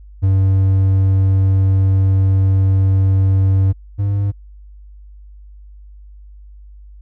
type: tone pair in turn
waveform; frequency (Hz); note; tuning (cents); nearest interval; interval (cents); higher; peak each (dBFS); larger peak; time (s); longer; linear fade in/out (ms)
triangle; 96 / 100.24; G2 / G2; -36 / +39; minor second; 75; second; -8 / -12; first; 0.22-3.73 / 3.98-4.32; first; 20
effects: added 50 Hz sine -36 dBFS peak until 7.01 s